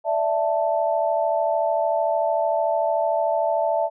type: chord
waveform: sine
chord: D suspended second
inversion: none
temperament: just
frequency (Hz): 587.3 / 660.7 / 881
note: D5 / E5 / A5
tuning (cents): 0 / +4 / +2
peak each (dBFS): -25 / -21 / -25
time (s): 0.04-3.9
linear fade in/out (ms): 50
effects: none